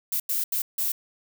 violet noise bursts at uneven times, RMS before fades -26 dBFS, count 4, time 0.12-0.2 / 0.29-0.44 / 0.52-0.62 / 0.78-0.92 s, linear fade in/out 5 ms, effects none

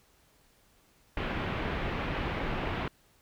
pink low-pass noise, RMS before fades -33 dBFS, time 1.17-2.88 s, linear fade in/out 2 ms, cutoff 2900 Hz, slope 24 dB/octave, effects pink hiss -65 dBFS RMS until 3.21 s

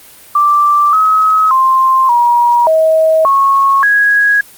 sine tone with pitch steps, 1174 / 1277 / 1051 / 955 / 638 / 1097 / 1658 Hz, D6 / D#6 / C6 / A#5 / D#5 / C#6 / G#6, -1 / +45 / +7 / +42 / +43 / -18 / -3 cents, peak -6 dBFS, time 0.35-4.41 s, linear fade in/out 5 ms, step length 580 ms, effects white hiss -38 dBFS RMS until 4.57 s + Opus 32 kbps

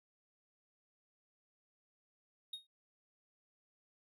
triangle tone with exponential decay, 3729 Hz, A#7, in tune, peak -37 dBFS, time 2.53-2.67 s, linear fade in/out 5 ms, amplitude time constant 29 ms, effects none

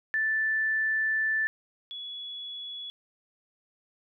sine tone pair in turn, 1760 / 3388 Hz, A6 / G#7, 0 / +34 cents, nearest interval major seventh, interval 1134 cents, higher second, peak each -24 / -36 dBFS, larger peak first, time 0.14-1.47 / 1.91-2.9 s, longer first, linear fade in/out 0 ms, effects none

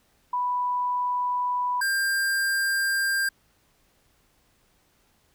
sine / square tone pair in turn, 987.8 / 1593 Hz, B5 / G6, 0 / +27 cents, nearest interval minor sixth, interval 827 cents, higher second, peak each -23 dBFS, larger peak neither, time 0.33-1.81 / 1.81-3.29 s, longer neither, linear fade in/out 5 ms, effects pink hiss -65 dBFS RMS until 5.34 s

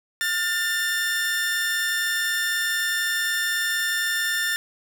sawtooth tone pair together, 1417.9 / 1789 Hz, F6 / A6, +26 / +28 cents, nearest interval major third, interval 402 cents, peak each -28 / -19 dBFS, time 0.21-4.56 s, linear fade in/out 0 ms, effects none

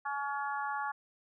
harmonic tone, 282.3 Hz, C#4, 32 cents sharp, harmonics 3 / 4 / 5 / 6, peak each -36 / -38 / -40 / -42 dBFS, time 0.05-0.92 s, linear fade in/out 10 ms, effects none

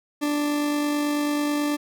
40% pulse tone with amplitude modulation, 293.7 Hz, D4, in tune, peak -20 dBFS, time 0.21-1.77 s, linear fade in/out 20 ms, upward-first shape sine, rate 49.2 Hz, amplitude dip 25%, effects none

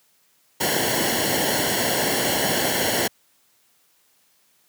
pink noise with comb filter, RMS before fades -22 dBFS, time 0.6-3.08 s, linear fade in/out 10 ms, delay 0.81 ms, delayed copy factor -0.75, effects white hiss -62 dBFS RMS until 4.68 s + high-pass 100 Hz 12 dB/octave

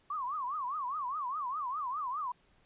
sine tone with vibrato, 1107 Hz, C#6, 3 cents flat, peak -33 dBFS, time 0.1-2.32 s, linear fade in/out 5 ms, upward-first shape triangle, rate 4.9 Hz, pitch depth 260 cents each way, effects pink hiss -68 dBFS RMS until 2.65 s + resampled to 8000 Hz

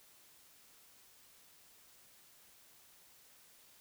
silence, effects white hiss -63 dBFS RMS until 3.8 s

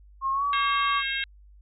sine tone with pitch glide, 1077 to 1139.1 Hz, C6 to C#6, +50 to +47 cents, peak -23 dBFS, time 0.21-1.03 s, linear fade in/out 50 ms, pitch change +97 cents, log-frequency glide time 0.32-0.45 s
harmonic tone, 538 Hz, C5, 48 cents sharp, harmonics 3 / 4 / 5 / 6 / 7, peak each -31 / -32 / -33 / -34 / -34 dBFS, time 0.53-1.24 s, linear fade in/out 2 ms
effects added 50 Hz sine -49 dBFS peak until 1.61 s

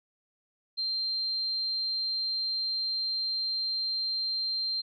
sine tone, 4160 Hz, C8, 11 cents flat, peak -28 dBFS, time 0.77-4.82 s, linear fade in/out 20 ms, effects none

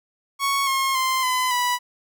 sawtooth tone with pitch steps, 1108.7 / 1075.9 / 1044.1 / 1013.2 / 983.2 Hz, C#6 / C6 / C6 / B5 / B5, 0 / +48 / -4 / +44 / -8 cents, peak -16 dBFS, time 0.39-1.79 s, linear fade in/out 50 ms, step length 280 ms, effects none

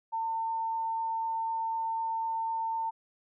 sine tone, 902 Hz, A5, 43 cents sharp, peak -29 dBFS, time 0.12-2.91 s, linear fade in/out 20 ms, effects none

